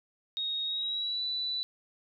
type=tone with pitch glide; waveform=sine; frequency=3748 to 3971 Hz; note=A#7 to B7; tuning=+9 to +9 cents; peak=-30 dBFS; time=0.37-1.63 s; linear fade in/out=0 ms; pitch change=+100 cents; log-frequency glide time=0.64-1.23 s; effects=none